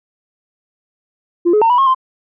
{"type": "tone with pitch steps", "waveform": "sine", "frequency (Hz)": [345.7, 423.2, 910, 980, 1079, 1043], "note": ["F4", "G#4", "A#5", "B5", "C#6", "C6"], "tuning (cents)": [-18, 33, -42, -14, -47, -6], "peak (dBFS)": -7, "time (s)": [1.45, 1.948], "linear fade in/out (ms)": 20, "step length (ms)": 83, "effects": ["tanh soft clip ceiling -6 dBFS"]}